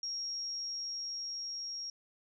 sine tone with level ramp, 5588 Hz, F8, in tune, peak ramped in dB -35 to -38 dBFS, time 0.03-1.9 s, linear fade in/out 2 ms, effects none

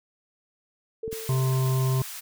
sine tone with exponential decay, 446.3 Hz, A4, 25 cents sharp, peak -28 dBFS, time 1.03-1.86 s, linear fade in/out 5 ms, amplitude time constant 180 ms
clicks, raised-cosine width 3 ms, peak -24 dBFS, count 2, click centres 1.079 / 1.129 s
white high-pass noise, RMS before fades -38 dBFS, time 1.11-2.21 s, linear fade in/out 20 ms, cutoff 1100 Hz, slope 12 dB/octave
harmonic tone, 130.81 Hz, C3, in tune, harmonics 1 / 3 / 5 / 7 / 8, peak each -21 / -33 / -40 / -43 / -37 dBFS, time 1.29-2.02 s, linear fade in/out 2 ms
effects none

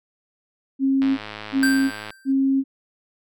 sine tone bursts, 269.9 Hz, C#4, 46 cents flat, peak -16 dBFS, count 3, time 0.79-2.64 s, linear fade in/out 50 ms, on 390 ms, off 340 ms
click train, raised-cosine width 0.3 ms, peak -17 dBFS, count 116, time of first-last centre 1.02-2.105 s, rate 106 Hz
square tone with exponential decay, 1568 Hz, G6, in tune, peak -18 dBFS, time 1.63-2.32 s, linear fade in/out 0 ms, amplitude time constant 150 ms
effects none

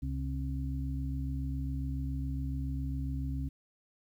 harmonic tone, 67.2 Hz, C2, 47 cents sharp, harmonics 1 / 2 / 4, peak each -34 / -37 / -40 dBFS, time 0.02-3.49 s, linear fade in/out 10 ms, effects 11-bit

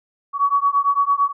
sine beating tone pair, 1124 / 1132.9 Hz, C#6 / C#6, +24 / +37 cents, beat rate 8.9 Hz, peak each -18 dBFS, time 0.33-1.33 s, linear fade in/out 50 ms, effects none

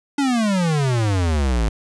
square exponential sweep, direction down, 290 to 51.9 Hz, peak -17 dBFS, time 0.18-1.69 s, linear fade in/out 5 ms, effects resampled to 22050 Hz + 8-bit

